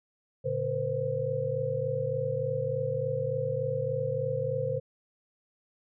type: tone cluster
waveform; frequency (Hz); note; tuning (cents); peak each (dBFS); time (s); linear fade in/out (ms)
sine; 115.1 / 142.5 / 476.6 / 520; A#2 / C#3 / A#4 / C5; -22 / +48 / +38 / -11; -36 / -35 / -34 / -30; 0.44-4.8; 20
effects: none